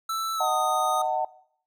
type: tone with pitch glide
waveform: square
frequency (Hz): 1323 to 1241.6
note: E6 to D#6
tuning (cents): +6 to -4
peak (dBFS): -27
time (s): 0.09-1.02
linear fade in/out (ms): 5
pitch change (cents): -110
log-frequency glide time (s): 0.35-0.49
type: chord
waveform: sine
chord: D# diminished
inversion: none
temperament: just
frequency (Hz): 622.3 / 746.7 / 896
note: D#5 / F#5 / A5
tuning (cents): 0 / +16 / +31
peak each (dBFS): -30 / -25 / -28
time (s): 0.4-1.25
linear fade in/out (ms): 5
effects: noise-tail reverb RT60 0.6 s tail -19 dB re dry